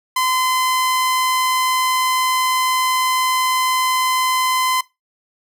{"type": "tone", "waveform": "sawtooth", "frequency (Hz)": 1026, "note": "C6", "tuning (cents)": -34, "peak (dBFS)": -12, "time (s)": [0.16, 4.81], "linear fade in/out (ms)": 5, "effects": ["noise-tail reverb RT60 0.2 s tail -20 dB re dry"]}